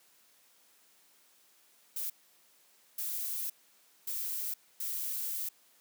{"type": "noise bursts at uneven times", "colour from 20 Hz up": "violet", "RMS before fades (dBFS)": -36, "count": 4, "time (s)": [[1.96, 2.1], [2.98, 3.5], [4.07, 4.54], [4.8, 5.49]], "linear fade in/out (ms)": 5, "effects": ["white hiss -65 dBFS RMS until 5.8 s", "high-pass 200 Hz 12 dB/octave"]}